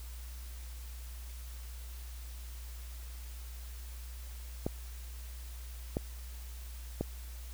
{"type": "clicks", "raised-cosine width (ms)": 2, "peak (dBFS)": -18, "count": 3, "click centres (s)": [4.665, 5.969, 7.01], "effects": ["added 60 Hz sine -42 dBFS peak until 7.53 s", "white hiss -54 dBFS RMS until 7.53 s"]}